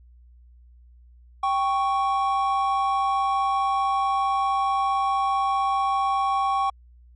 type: tone pair together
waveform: triangle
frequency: 784 / 1108.7 Hz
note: G5 / C#6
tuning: 0 / 0 cents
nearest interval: tritone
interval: 600 cents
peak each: -21 dBFS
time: 1.43-6.7 s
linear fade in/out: 5 ms
effects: added 60 Hz sine -48 dBFS peak until 7.15 s + MP3 48 kbps